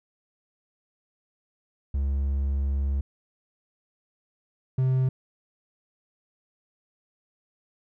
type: tone pair in turn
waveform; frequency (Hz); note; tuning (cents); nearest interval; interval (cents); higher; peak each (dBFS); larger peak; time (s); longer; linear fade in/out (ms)
triangle; 69.1 / 130.07; C#2 / C3; -5 / -10; major seventh; 1095; second; -21 / -18; second; 1.94-3.01 / 4.78-5.09; first; 5
effects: none